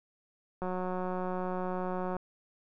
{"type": "click train", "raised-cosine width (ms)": 1, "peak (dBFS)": -22, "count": 284, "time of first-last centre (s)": [0.62, 2.166], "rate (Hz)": 183, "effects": []}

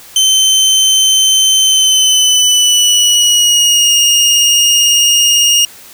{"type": "tone with pitch glide", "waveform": "25% pulse", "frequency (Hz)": [3087, 2847], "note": ["G7", "F7"], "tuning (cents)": [-27, 33], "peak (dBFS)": -3, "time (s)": [0.16, 5.65], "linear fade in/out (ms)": 2, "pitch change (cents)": -140, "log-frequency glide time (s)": [1.63, 3.96], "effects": ["white hiss -36 dBFS RMS until 5.93 s"]}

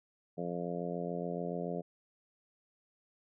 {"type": "harmonic tone", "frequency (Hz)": 87, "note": "F2", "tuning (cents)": -6, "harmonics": [2, 3, 4, 5, 6, 7, 8], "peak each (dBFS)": [-39, -44, -45, -41, -43, -43, -45], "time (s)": [0.37, 1.82], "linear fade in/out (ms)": 20, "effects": []}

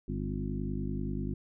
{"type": "harmonic tone with a mistuned harmonic", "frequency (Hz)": 50.3, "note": "G1", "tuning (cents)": 45, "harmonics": [1, 2, 3, 4, 5, 6, 7], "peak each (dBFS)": [-37, -40, -38, -38, -39, -46, -43], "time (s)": [0.08, 1.34], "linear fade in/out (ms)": 5, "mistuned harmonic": 5, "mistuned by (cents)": 51, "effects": []}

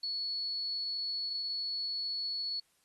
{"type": "tone", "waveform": "sine", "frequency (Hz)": 4400, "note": "C#8", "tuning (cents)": -14, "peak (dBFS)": -33, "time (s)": [0.03, 2.6], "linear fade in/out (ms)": 5, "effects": ["white hiss -72 dBFS RMS until 2.84 s", "AAC 32 kbps"]}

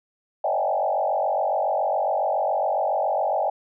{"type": "tone with frequency modulation", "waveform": "sine", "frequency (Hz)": 703, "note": "F5", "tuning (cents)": 11, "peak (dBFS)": -20, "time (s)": [0.44, 3.5], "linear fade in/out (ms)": 5, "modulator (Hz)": 47.2, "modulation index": 3, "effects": []}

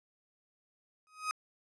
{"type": "tone with exponential growth", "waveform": "35% pulse", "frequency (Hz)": 1257, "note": "D#6", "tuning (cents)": 17, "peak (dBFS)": -27, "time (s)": [1.07, 1.31], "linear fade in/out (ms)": 0, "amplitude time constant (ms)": 51, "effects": ["resampled to 24000 Hz"]}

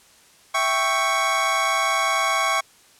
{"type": "chord", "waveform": "25% pulse", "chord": "C# diminished", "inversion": "first", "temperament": "equal", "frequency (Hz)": [659.3, 784, 1108.7], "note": ["E5", "G5", "C#6"], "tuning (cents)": [0, 0, 0], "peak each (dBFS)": [-23, -23, -17], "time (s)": [0.54, 2.61], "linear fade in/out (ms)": 10, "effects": ["white hiss -53 dBFS RMS until 2.99 s", "low-pass 10000 Hz 12 dB/octave"]}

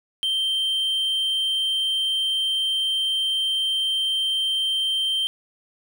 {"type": "tone", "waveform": "triangle", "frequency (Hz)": 3136, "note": "G7", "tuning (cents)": 0, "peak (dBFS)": -19, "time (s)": [0.23, 5.27], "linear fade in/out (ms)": 0, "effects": []}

